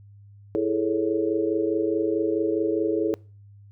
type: chord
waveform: sine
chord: A major seventh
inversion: second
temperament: equal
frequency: 329.6 / 415.3 / 440 / 554.4 Hz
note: E4 / G#4 / A4 / C#5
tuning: 0 / 0 / 0 / 0 cents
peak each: -25 / -27 / -26 / -31 dBFS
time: 0.55-3.14 s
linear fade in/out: 0 ms
effects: noise-tail reverb RT60 0.4 s tail -25 dB re dry + added 101 Hz sine -46 dBFS peak until 3.71 s